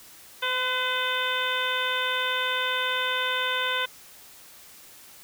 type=harmonic tone with a mistuned harmonic; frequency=509 Hz; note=C5; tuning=48 cents flat; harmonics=1 / 2 / 3 / 4 / 5 / 6 / 7; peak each=-34 / -31 / -29 / -34 / -34 / -33 / -31 dBFS; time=0.42-3.86 s; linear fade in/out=10 ms; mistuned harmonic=3; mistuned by=-21 cents; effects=white hiss -49 dBFS RMS until 5.23 s